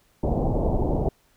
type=low-pass noise; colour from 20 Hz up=pink; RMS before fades=-23 dBFS; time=0.23-1.09 s; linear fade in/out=5 ms; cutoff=820 Hz; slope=48 dB/octave; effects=pink hiss -63 dBFS RMS until 1.36 s